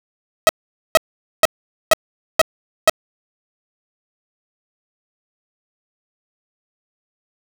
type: tone bursts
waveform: sawtooth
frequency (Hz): 640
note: D#5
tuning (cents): +49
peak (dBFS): -3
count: 6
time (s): 0.47-2.896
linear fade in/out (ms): 0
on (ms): 21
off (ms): 460
effects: none